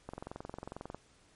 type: click train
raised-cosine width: 1 ms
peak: -27 dBFS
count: 20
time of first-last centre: 0.09-0.946 s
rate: 22.2 Hz
effects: pink hiss -65 dBFS RMS until 1.35 s + MP3 48 kbps